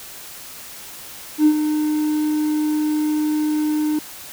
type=tone with ADSR envelope; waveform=triangle; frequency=304.2 Hz; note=D#4; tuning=39 cents flat; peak=-5 dBFS; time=1.38-3.99 s; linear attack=80 ms; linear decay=68 ms; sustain=-10 dB; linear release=4 ms; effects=tanh soft clip ceiling -6 dBFS + white hiss -37 dBFS RMS until 4.32 s